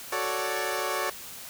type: chord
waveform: 15% pulse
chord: D major seventh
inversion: first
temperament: equal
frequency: 370 / 440 / 554.4 / 587.3 Hz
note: F#4 / A4 / C#5 / D5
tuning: 0 / 0 / 0 / 0 cents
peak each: -27 dBFS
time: 0.12-1.1 s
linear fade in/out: 5 ms
effects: white hiss -42 dBFS RMS until 1.49 s